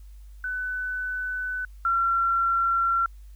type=tone pair in turn; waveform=sine; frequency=1500 / 1364.2 Hz; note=F#6 / F6; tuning=+23 / -41 cents; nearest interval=major second; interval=164 cents; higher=first; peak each=-27 / -20 dBFS; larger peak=second; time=0.44-1.65 / 1.85-3.06 s; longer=neither; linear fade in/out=2 ms; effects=added 50 Hz sine -42 dBFS peak until 3.35 s + white hiss -65 dBFS RMS until 3.35 s